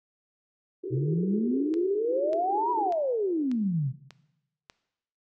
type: band-pass noise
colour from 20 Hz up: white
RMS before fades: -34 dBFS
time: 0.83-2.92 s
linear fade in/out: 10 ms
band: 320 to 430 Hz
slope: 96 dB/octave
type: exponential two-way sweep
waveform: sine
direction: up then down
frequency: 123.47 to 987.8 to 123.47 Hz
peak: -24 dBFS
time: 0.9-3.93 s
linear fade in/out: 50 ms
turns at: 2.71 s
type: click train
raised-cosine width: 0.2 ms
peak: -27 dBFS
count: 6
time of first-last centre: 1.74-4.699 s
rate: 1.69 Hz
effects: noise-tail reverb RT60 0.9 s tail -17 dB re dry